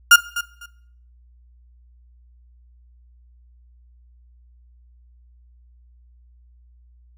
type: tone with echo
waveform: 35% pulse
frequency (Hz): 1414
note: F6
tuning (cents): +21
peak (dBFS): -4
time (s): 0.11-0.16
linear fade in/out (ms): 5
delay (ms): 250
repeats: 2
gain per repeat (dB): -15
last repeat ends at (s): 0.66
effects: noise-tail reverb RT60 0.6 s tail -18 dB re dry + added 60 Hz sine -49 dBFS peak until 7.17 s